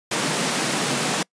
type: high-pass noise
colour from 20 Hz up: pink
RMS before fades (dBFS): -23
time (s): 0.11-1.23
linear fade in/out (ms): 5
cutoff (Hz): 140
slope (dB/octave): 48
effects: noise-tail reverb RT60 0.1 s tail -26 dB re dry + resampled to 22050 Hz